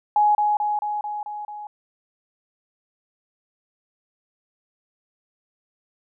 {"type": "tone with echo", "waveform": "sine", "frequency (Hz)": 837, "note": "G#5", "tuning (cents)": 13, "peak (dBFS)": -14, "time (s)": [0.16, 0.35], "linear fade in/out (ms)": 2, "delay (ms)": 220, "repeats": 6, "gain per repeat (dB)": -3, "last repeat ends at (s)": 1.67, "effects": []}